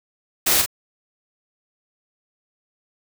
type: noise with echo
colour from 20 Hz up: white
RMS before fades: -18 dBFS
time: 0.46-0.62 s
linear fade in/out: 10 ms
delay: 42 ms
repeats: 1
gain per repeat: -5 dB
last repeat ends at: 0.662 s
effects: none